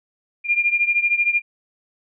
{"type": "beating tone pair", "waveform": "sine", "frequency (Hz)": [2400, 2413], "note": ["D7", "D7"], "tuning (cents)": [37, 46], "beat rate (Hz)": 13, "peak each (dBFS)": [-18, -21], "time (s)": [0.44, 1.42], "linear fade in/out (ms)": 50, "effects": []}